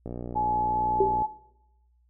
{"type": "click train", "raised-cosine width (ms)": 2, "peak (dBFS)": -22, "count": 71, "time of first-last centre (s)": [0.06, 1.221], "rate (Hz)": 60.3}
{"type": "tone with pitch glide", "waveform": "sine", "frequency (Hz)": [852, 857.9], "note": ["G#5", "A5"], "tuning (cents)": [44, -44], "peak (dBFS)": -23, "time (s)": [0.35, 1.27], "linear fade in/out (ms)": 20, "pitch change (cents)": 12, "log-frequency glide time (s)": [0.56, 0.76]}
{"type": "tone with exponential decay", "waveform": "sine", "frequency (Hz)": 392, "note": "G4", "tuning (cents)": 0, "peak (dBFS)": -16, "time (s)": [1, 1.2], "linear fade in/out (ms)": 5, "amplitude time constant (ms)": 42}
{"effects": ["noise-tail reverb RT60 0.9 s tail -19 dB re dry", "added 60 Hz sine -61 dBFS peak until 2.09 s"]}